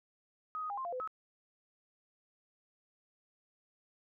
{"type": "tone with pitch steps", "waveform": "sine", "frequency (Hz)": [1257, 1247, 809, 1053, 694, 507, 1287], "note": ["D#6", "D#6", "G#5", "C6", "F5", "B4", "E6"], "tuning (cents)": [17, 3, -46, 11, -11, 45, -42], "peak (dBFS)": -36, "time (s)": [0.55, 1.075], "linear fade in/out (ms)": 0, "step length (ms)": 75, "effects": []}